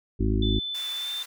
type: harmonic tone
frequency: 53.3 Hz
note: G#1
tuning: 46 cents sharp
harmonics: 1 / 2 / 4 / 5 / 6 / 7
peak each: -24 / -27 / -30 / -31 / -32 / -32 dBFS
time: 0.19-0.6 s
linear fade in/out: 20 ms
type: tone with pitch glide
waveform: sine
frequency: 3516 to 3571 Hz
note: A7 to A7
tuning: -2 to +25 cents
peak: -29 dBFS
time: 0.42-1.23 s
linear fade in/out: 5 ms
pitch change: +27 cents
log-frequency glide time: 0.96-1.1 s
type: high-pass noise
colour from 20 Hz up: pink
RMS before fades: -42 dBFS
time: 0.74-1.26 s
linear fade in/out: 10 ms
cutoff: 1300 Hz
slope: 12 dB/octave
effects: none